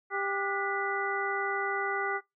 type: harmonic tone with a mistuned harmonic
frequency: 396 Hz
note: G4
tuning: 18 cents sharp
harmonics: 1 / 2 / 3 / 4 / 5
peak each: -35 / -35 / -35 / -35 / -35 dBFS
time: 0.1-2.21 s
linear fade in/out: 50 ms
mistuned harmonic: 4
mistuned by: -140 cents
effects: noise-tail reverb RT60 0.2 s tail -24 dB re dry